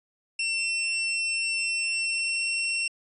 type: tone with pitch glide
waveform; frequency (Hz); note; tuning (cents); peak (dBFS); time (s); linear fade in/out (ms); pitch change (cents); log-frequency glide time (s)
sawtooth; 2701 to 2718; E7 to F7; +42 to -48; -22; 0.39-2.88; 5; +10; 1.99-2.45
effects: resampled to 22050 Hz